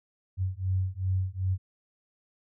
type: beating tone pair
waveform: sine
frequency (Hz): 92.5 / 95.1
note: F#2 / F#2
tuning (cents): 0 / +48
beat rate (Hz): 2.6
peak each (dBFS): -29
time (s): 0.37-1.58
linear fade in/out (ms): 50
effects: none